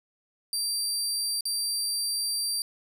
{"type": "tone with dropouts", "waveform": "25% pulse", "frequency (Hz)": 4699, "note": "D8", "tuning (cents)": 0, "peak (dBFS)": -22, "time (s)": [0.53, 2.62], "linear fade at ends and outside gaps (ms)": 1, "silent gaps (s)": [1.408, 1.454], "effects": []}